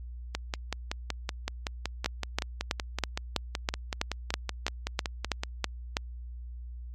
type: two click trains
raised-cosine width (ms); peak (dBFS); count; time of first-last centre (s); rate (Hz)
0.2; -13 / -9; 28 / 13; 0.35-5.435 / 2.06-5.969; 5.31 / 3.07
effects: added 60 Hz sine -38 dBFS peak until 6.94 s + MP3 64 kbps